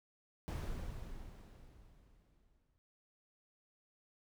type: noise with exponential decay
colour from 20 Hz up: brown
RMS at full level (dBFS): -37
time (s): 0.48-2.78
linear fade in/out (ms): 0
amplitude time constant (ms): 500
effects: none